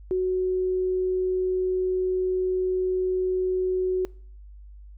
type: tone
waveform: sine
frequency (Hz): 370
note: F#4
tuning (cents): 0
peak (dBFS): -21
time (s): 0.11-4.05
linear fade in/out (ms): 0
effects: noise-tail reverb RT60 0.5 s tail -24 dB re dry + added 50 Hz sine -42 dBFS peak until 4.97 s